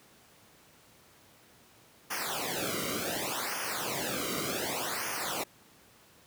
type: noise with flanger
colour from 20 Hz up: pink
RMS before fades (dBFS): -34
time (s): 2.1-5.44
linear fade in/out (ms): 10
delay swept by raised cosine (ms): 0.25 to 1.18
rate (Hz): 0.67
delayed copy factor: -1
effects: pink hiss -59 dBFS RMS until 6.26 s + high-pass 100 Hz 12 dB/octave